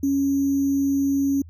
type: tone with sample-and-hold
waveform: sine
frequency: 277.2 Hz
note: C#4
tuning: in tune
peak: -18 dBFS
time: 0.03-1.42 s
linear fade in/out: 5 ms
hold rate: 6300 Hz
effects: added 83 Hz sine -40 dBFS peak until 1.49 s